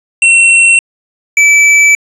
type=tone pair in turn; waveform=square; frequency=2716 / 2309 Hz; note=F7 / D7; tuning=-49 / -30 cents; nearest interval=minor third; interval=281 cents; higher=first; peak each=-4 dBFS; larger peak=neither; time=0.22-0.79 / 1.37-1.95 s; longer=second; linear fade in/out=2 ms; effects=resampled to 24000 Hz + 7-bit